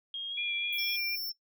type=tone with pitch glide; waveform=sine; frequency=3246 to 3351 Hz; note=G#7 to G#7; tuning=-40 to +15 cents; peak=-34 dBFS; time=0.14-0.96 s; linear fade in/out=2 ms; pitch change=+55 cents; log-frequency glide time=0.29-0.38 s
type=tone with vibrato; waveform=sine; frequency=2386 Hz; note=D7; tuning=27 cents sharp; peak=-32 dBFS; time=0.37-1.16 s; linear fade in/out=10 ms; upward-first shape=triangle; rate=4 Hz; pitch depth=22 cents each way
type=high-pass noise; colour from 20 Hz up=white; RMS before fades=-43 dBFS; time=0.72-1.3 s; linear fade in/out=10 ms; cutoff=11000 Hz; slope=96 dB/octave
type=tone; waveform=sine; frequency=5390 Hz; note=E8; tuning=38 cents sharp; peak=-35 dBFS; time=0.78-1.32 s; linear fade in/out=5 ms
effects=noise-tail reverb RT60 0.1 s tail -17 dB re dry